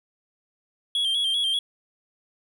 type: tone with vibrato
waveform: triangle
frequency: 3256 Hz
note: G#7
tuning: 35 cents flat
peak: -20 dBFS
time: 0.95-1.59 s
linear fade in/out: 2 ms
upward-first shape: square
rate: 5.1 Hz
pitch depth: 49 cents each way
effects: none